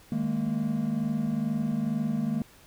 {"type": "chord", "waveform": "triangle", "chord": "D# suspended fourth", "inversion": "none", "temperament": "equal with one note detuned", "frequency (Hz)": [155.56, 207.7, 229.9], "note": ["D#3", "G#3", "A#3"], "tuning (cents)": [0, 0, -24], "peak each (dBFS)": [-30, -28, -26], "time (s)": [0.12, 2.42], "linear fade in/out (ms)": 2, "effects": ["tanh soft clip ceiling -16 dBFS", "pink hiss -55 dBFS RMS until 2.66 s"]}